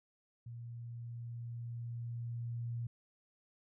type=tone with level ramp; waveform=sine; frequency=118 Hz; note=A#2; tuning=22 cents sharp; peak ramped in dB=-44 to -36 dBFS; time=0.46-2.87 s; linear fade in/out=5 ms; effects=none